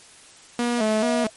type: tone with vibrato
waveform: sawtooth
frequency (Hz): 227.8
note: A#3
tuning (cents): -40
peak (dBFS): -17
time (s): 0.59-1.27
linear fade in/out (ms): 2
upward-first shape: square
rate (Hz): 2.3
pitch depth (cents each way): 90
type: tone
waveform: sine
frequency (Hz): 649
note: E5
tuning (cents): -27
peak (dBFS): -23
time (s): 0.77-1.3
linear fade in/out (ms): 50
effects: white hiss -48 dBFS RMS until 1.36 s + MP3 48 kbps